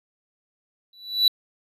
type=tone with exponential growth; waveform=triangle; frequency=3951 Hz; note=B7; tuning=in tune; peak=-10 dBFS; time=0.93-1.28 s; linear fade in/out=2 ms; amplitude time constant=74 ms; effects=resampled to 32000 Hz